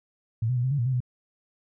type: tone with pitch steps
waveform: sine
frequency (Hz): 112.6 / 126.7 / 121.9 / 130.2 / 143.6 / 118.4 / 130.9 / 124.3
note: A2 / B2 / B2 / C3 / D3 / A#2 / C3 / B2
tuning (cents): +40 / +45 / -22 / -8 / -39 / +27 / +1 / +12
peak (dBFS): -22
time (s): 0.42-1.004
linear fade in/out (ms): 5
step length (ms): 73
effects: none